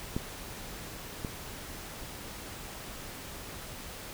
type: clicks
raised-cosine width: 3 ms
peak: -17 / -21 dBFS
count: 2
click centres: 0.165 / 1.248 s
effects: pink hiss -43 dBFS RMS until 4.13 s